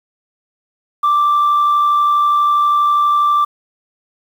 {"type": "tone with amplitude modulation", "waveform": "sine", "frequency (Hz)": 1174.7, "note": "D6", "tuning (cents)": 0, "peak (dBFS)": -7, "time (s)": [1.03, 3.45], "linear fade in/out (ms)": 10, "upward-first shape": "sine", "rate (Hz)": 72.3, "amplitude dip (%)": 30, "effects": ["tanh soft clip ceiling -8 dBFS", "7-bit"]}